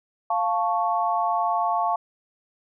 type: chord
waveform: sine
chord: F augmented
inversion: none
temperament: equal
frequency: 698.5 / 880 / 1108.7 Hz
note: F5 / A5 / C#6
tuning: 0 / 0 / 0 cents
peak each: -24 / -25 / -26 dBFS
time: 0.3-1.96 s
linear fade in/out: 5 ms
effects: none